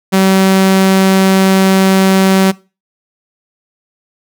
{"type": "tone", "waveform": "sawtooth", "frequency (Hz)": 191.1, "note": "G3", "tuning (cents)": -44, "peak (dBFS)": -3, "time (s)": [0.12, 2.52], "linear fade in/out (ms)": 20, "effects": ["noise-tail reverb RT60 0.3 s tail -21 dB re dry"]}